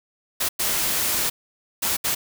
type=noise bursts at uneven times; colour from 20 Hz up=white; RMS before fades=-23 dBFS; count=4; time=0.4-0.49 / 0.59-1.3 / 1.82-1.97 / 2.04-2.15 s; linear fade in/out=10 ms; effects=none